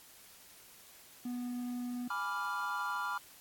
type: tone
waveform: triangle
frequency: 245.3 Hz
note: B3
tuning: 12 cents flat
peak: -34 dBFS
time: 1.25-2.08 s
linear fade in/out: 5 ms
type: chord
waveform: triangle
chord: G# diminished seventh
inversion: none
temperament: equal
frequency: 830.6 / 987.8 / 1174.7 / 1396.9 Hz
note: G#5 / B5 / D6 / F6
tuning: 0 / 0 / 0 / 0 cents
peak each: -42 / -37 / -38 / -36 dBFS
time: 2.1-3.18 s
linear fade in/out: 5 ms
effects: white hiss -57 dBFS RMS until 3.4 s + AAC 64 kbps